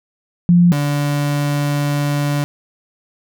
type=tone pair in turn; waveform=sine / 35% pulse; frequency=174.61 / 144.92 Hz; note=F3 / D3; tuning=0 / -23 cents; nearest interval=minor third; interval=323 cents; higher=first; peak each=-7 / -14 dBFS; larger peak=first; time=0.49-0.72 / 0.72-2.44 s; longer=second; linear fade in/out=0 ms; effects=none